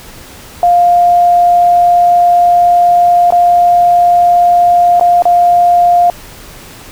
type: tone with dropouts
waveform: sine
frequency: 702 Hz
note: F5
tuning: 9 cents sharp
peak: -4 dBFS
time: 0.63-6.1 s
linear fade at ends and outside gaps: 1 ms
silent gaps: 3.305-3.323 / 4.997-5.01 / 5.222-5.254 s
effects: pink hiss -33 dBFS RMS until 6.91 s